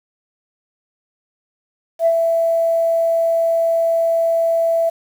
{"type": "tone with ADSR envelope", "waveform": "sine", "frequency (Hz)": 664, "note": "E5", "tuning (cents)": 12, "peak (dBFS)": -9, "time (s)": [1.99, 4.9], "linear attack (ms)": 72, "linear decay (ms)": 60, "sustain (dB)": -4, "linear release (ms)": 13, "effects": ["tanh soft clip ceiling -5 dBFS", "7-bit"]}